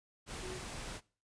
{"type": "tone in noise", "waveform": "sine", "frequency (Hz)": 370.3, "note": "F#4", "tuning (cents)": 1, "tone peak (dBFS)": -43, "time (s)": [0.41, 0.61], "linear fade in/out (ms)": 50, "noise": "pink", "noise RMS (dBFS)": -44, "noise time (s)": [0.26, 1.01], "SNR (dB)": -2, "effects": ["noise-tail reverb RT60 0.4 s tail -22 dB re dry", "resampled to 22050 Hz"]}